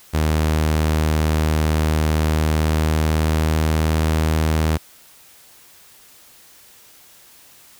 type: tone with pitch glide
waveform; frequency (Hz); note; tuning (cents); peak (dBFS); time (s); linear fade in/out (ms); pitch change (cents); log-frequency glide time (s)
sawtooth; 77.78 to 78.82; D#2 to D#2; 0 to +23; -12; 0.13-4.78; 20; +23; 2.28-3.92
effects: white hiss -48 dBFS RMS until 7.79 s